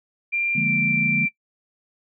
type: tone with pitch glide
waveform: sine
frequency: 2380 to 2354 Hz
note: D7 to D7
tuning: +22 to +3 cents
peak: -20 dBFS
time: 0.32-1.29 s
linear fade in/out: 20 ms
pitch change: -19 cents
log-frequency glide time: 0.6-0.67 s
type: chord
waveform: sine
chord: Bb dominant seventh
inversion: first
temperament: equal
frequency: 146.83 / 174.61 / 207.7 / 233.1 Hz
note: D3 / F3 / Ab3 / Bb3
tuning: 0 / 0 / 0 / 0 cents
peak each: -28 dBFS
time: 0.55-1.26 s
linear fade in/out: 10 ms
effects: noise-tail reverb RT60 0.1 s tail -19 dB re dry